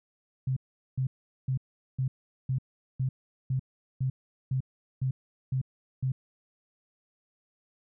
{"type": "tone bursts", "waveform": "sine", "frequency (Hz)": 130.81, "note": "C3", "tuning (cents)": 0, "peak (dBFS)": -25, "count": 12, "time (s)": [0.47, 6.12], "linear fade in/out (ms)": 5, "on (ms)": 95, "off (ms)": 410, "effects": []}